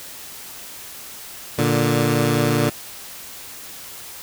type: tone pair together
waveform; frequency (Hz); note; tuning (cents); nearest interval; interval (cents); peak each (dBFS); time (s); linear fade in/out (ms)
15% pulse; 116.54 / 146.83; A#2 / D3; 0 / 0; major third; 400; -13; 1.58-2.7; 10
effects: white hiss -37 dBFS RMS until 4.22 s